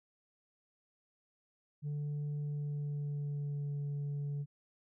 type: tone with pitch glide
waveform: sine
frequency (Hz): 146.8 to 143.7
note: D3 to D3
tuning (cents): 0 to -37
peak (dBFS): -32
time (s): 1.82-4.46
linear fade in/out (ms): 50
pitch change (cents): -37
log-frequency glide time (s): 2.38-3.74
effects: tanh soft clip ceiling -34 dBFS